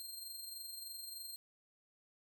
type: tone with amplitude modulation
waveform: 15% pulse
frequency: 4186 Hz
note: C8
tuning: in tune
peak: -37 dBFS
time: 0-1.36 s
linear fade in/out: 0 ms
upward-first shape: sine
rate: 23.3 Hz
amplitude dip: 45%
effects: none